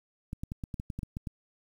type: clicks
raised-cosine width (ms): 5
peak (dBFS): -23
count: 11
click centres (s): 0.331 / 0.435 / 0.519 / 0.638 / 0.742 / 0.799 / 0.902 / 0.99 / 1.032 / 1.169 / 1.272
effects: 9-bit